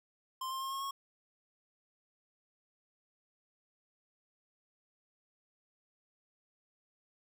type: tone with pitch steps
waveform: square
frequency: 1046.5 / 1058.7 / 1071 / 1083.4 / 1096 Hz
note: C6 / C6 / C6 / C#6 / C#6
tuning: 0 / +20 / +40 / -40 / -20 cents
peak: -37 dBFS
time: 0.41-0.91 s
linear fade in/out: 5 ms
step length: 100 ms
effects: none